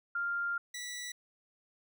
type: tone pair in turn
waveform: sine / 15% pulse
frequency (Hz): 1396.9 / 1959.6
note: F6 / B6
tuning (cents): 0 / -14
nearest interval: tritone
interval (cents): 586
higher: second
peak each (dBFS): -31 / -33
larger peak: first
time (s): 0.15-0.58 / 0.74-1.12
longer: first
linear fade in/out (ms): 5
effects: none